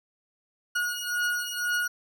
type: beating tone pair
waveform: 40% pulse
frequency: 1445 / 1447 Hz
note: F#6 / F#6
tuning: -41 / -39 cents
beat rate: 2 Hz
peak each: -29 dBFS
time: 0.75-1.88 s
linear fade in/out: 10 ms
effects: none